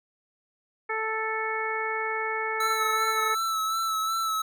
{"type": "harmonic tone", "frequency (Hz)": 440.2, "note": "A4", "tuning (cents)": 1, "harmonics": [1, 2, 3, 4, 5], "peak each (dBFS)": [-33, -33, -33, -33, -33], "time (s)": [0.89, 3.35], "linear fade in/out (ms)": 10}
{"type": "tone with vibrato", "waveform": "square", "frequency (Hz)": 1315, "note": "E6", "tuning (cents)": -5, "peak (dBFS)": -26, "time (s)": [2.6, 4.42], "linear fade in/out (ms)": 5, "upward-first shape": "sine", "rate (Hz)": 2.7, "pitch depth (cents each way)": 30}
{"effects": []}